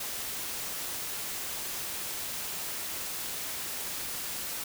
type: noise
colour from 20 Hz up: white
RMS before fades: -36 dBFS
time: 0-4.64 s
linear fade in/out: 5 ms
effects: none